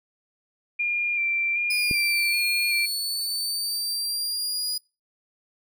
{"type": "tone with vibrato", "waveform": "sine", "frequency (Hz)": 2383, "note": "D7", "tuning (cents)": 25, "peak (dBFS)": -22, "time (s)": [0.79, 2.86], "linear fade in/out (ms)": 10, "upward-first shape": "square", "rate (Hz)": 1.3, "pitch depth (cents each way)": 21}
{"type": "exponential two-way sweep", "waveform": "sawtooth", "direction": "down then up", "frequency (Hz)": [5030, 4300, 4924], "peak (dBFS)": -23, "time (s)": [1.7, 4.78], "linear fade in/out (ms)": 5, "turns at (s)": 2.46}
{"type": "click", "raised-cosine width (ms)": 3, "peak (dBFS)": -17, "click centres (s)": 1.912}
{"effects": ["noise-tail reverb RT60 0.3 s tail -26 dB re dry"]}